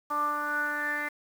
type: tone with low-pass filter sweep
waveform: 10% pulse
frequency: 295 Hz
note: D4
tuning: 8 cents sharp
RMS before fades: -30 dBFS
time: 0.1-1.09 s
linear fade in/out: 10 ms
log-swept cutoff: 1100 to 2000 Hz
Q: 9.4
effects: 8-bit